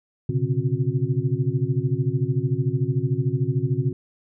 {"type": "tone cluster", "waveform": "sine", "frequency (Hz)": [118.7, 132.1, 145.5, 267.5, 362.9], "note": ["A#2", "C3", "D3", "C4", "F#4"], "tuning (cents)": [32, 17, -16, 38, -34], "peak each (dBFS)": [-26, -23, -26, -32, -31], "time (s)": [0.29, 3.93], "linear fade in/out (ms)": 5, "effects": []}